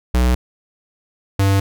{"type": "tone pair in turn", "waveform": "square", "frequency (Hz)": [61.8, 98.1], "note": ["B1", "G2"], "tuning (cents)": [2, 2], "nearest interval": "minor sixth", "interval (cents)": 800, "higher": "second", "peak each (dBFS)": -13, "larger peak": "neither", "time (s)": [[0.14, 0.35], [1.39, 1.6]], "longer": "neither", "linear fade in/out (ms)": 5, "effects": []}